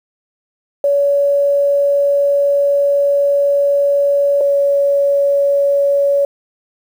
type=tone pair in turn; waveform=sine; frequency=566 / 563.1 Hz; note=C#5 / C#5; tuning=+36 / +27 cents; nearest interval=unison; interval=9 cents; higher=first; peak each=-10 dBFS; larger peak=neither; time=0.84-4.41 / 4.41-6.25 s; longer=first; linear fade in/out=2 ms; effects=7-bit